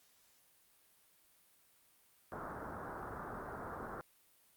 white low-pass noise, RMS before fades -45 dBFS, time 2.32-4.01 s, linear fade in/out 0 ms, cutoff 1500 Hz, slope 48 dB/octave, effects white hiss -69 dBFS RMS until 4.56 s + Opus 48 kbps

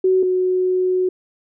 sine tone pair in turn, 374.1 / 368.3 Hz, F#4 / F#4, +19 / -8 cents, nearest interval unison, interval 27 cents, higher first, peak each -12 / -15 dBFS, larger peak first, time 0.04-0.23 / 0.23-1.09 s, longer second, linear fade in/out 5 ms, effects none

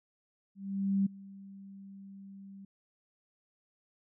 sine tone with ADSR envelope, 196 Hz, G3, in tune, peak -24 dBFS, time 0.55-2.65 s, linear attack 510 ms, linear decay 8 ms, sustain -22 dB, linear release 4 ms, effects none

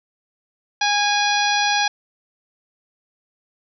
harmonic tone with a mistuned harmonic, 822 Hz, G#5, 18 cents flat, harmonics 1 / 2 / 3 / 4 / 5 / 6 / 7, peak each -20 / -23 / -25 / -26 / -27 / -28 / -28 dBFS, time 0.81-1.88 s, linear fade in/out 5 ms, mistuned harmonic 4, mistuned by +39 cents, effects none

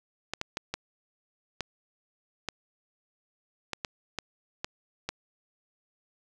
clicks, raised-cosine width 0.2 ms, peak -14 dBFS, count 11, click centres 0.336 / 0.414 / 0.571 / 0.74 / 1.607 / 2.487 / 3.733 / 3.848 / 4.187 / 4.645 / 5.09 s, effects none

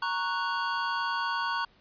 square chord, F# major, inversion first, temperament equal, 932.3 / 1108.7 / 1480 Hz, A#5 / C#6 / F#6, 0 / 0 / 0 cents, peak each -33 dBFS, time 0.02-1.65 s, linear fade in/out 5 ms, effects pink hiss -62 dBFS RMS until 1.8 s + resampled to 11025 Hz

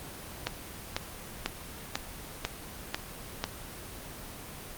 click train, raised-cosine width 0.2 ms, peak -11 dBFS, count 7, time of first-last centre 0.47-3.44 s, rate 2.02 Hz, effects pink hiss -43 dBFS RMS until 4.77 s + Opus 24 kbps

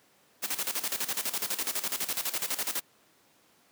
white noise with tremolo, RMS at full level -30 dBFS, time 0.42-2.81 s, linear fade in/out 20 ms, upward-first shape square, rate 12 Hz, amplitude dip 75%, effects pink hiss -63 dBFS RMS until 3.71 s + high-pass 200 Hz 12 dB/octave

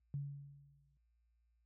sine tone with exponential decay, 141.5 Hz, C#3, 36 cents sharp, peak -36 dBFS, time 0.14-0.97 s, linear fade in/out 0 ms, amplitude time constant 180 ms, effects added 58 Hz sine -70 dBFS peak until 1.65 s + high-pass 60 Hz 12 dB/octave

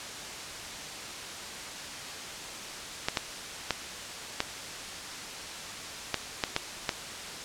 clicks, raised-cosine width 0.2 ms, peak -8 dBFS, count 8, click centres 3.085 / 3.172 / 3.707 / 4.404 / 6.143 / 6.438 / 6.564 / 6.892 s, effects white hiss -39 dBFS RMS until 7.44 s + low-pass 7000 Hz 12 dB/octave

